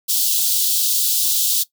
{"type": "high-pass noise", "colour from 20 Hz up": "white", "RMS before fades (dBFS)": -18, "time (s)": [0.08, 1.64], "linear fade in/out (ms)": 20, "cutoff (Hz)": 3200, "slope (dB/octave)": 48, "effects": ["noise-tail reverb RT60 0.1 s tail -18 dB re dry"]}